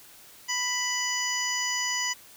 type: harmonic tone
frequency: 990 Hz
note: B5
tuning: 4 cents sharp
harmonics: 1 / 2 / 3 / 5 / 6 / 7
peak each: -35 / -31 / -34 / -34 / -33 / -34 dBFS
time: 0.48-2.14 s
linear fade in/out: 20 ms
effects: white hiss -51 dBFS RMS until 2.36 s